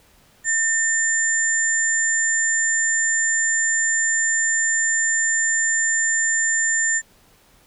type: tone pair together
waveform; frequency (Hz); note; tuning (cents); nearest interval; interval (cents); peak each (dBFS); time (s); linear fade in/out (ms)
sine; 1800 / 7200; A6 / A8; +39 / +39; 2 octaves; 2400; -20; 0.44-7.02; 50
effects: pink hiss -55 dBFS RMS until 7.66 s